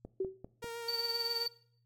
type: click train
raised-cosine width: 2 ms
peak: -31 dBFS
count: 4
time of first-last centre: 0.05-0.643 s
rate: 5.06 Hz
type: tone with exponential decay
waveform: sine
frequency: 380 Hz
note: F#4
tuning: 46 cents sharp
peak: -28 dBFS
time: 0.2-0.46 s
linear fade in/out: 5 ms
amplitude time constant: 56 ms
type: tone with vibrato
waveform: sawtooth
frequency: 466.2 Hz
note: A#4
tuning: in tune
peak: -36 dBFS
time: 0.62-1.47 s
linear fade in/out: 10 ms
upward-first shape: sine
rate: 7.6 Hz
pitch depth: 16 cents each way
type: tone with tremolo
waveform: triangle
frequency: 4566 Hz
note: D8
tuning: 50 cents flat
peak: -29 dBFS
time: 0.88-1.48 s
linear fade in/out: 5 ms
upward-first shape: triangle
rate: 19 Hz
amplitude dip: 80%
effects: noise-tail reverb RT60 0.6 s tail -19 dB re dry + added 119 Hz sine -70 dBFS peak until 1.85 s